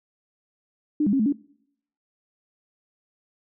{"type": "tone with pitch steps", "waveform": "sine", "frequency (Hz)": [299.3, 203, 271.8, 214.9, 284.8], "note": ["D4", "G#3", "C#4", "A3", "C#4"], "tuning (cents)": [33, -39, -34, -41, 47], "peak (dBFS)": -18, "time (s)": [1, 1.325], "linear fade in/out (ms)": 5, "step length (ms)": 65, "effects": ["noise-tail reverb RT60 0.7 s tail -23 dB re dry"]}